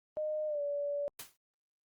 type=tone with pitch glide; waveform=sine; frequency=613 to 575.3 Hz; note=D#5 to D5; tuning=-26 to -36 cents; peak=-32 dBFS; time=0.17-1.08 s; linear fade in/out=0 ms; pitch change=-110 cents; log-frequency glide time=0.47-0.61 s
type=noise with exponential decay; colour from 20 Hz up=white; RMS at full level=-40 dBFS; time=1.19-1.37 s; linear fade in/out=5 ms; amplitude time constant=38 ms
effects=Opus 32 kbps